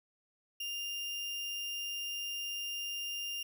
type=tone; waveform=35% pulse; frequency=2803 Hz; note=F7; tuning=6 cents sharp; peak=-35 dBFS; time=0.6-3.43 s; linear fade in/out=5 ms; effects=none